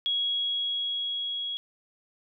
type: tone with level ramp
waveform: sine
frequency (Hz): 3320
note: G#7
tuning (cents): -1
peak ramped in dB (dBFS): -24 to -30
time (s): 0.06-1.57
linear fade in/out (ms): 0
effects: none